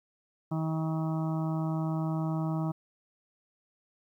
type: harmonic tone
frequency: 159.4 Hz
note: D#3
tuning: 42 cents sharp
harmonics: 1 / 2 / 4 / 5 / 6 / 7 / 8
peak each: -29 / -35 / -41 / -43 / -45 / -46 / -47 dBFS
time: 0.51-2.72 s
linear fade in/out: 10 ms
effects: 11-bit